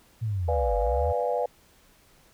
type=linear two-way sweep; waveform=sine; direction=down then up; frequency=116.54 to 46.67 to 83.9 Hz; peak=-25 dBFS; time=0.21-1.13 s; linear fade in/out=20 ms; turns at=0.77 s
type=chord; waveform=sine; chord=B diminished seventh; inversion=none; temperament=equal; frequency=493.9 / 587.3 / 698.5 / 830.6 Hz; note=B4 / D5 / F5 / Ab5; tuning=0 / 0 / 0 / 0 cents; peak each=-27 / -29 / -30 / -32 dBFS; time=0.48-1.46 s; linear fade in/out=5 ms
effects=tanh soft clip ceiling -11 dBFS + pink hiss -59 dBFS RMS until 2.33 s